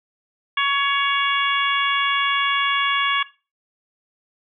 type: harmonic tone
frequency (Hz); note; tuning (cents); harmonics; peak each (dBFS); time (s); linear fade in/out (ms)
560; C#5; +18; 2 / 3 / 4 / 5 / 6; -21 / -23 / -24 / -25 / -26; 0.57-3.23; 5
effects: noise-tail reverb RT60 0.3 s tail -17 dB re dry